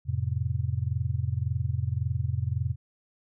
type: chord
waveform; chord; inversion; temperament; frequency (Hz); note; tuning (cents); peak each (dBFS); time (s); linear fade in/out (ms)
sine; F major; none; just; 87.31 / 109.13 / 130.96; F2 / A2 / C3; 0 / -14 / +2; -30; 0.05-2.76; 50
effects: none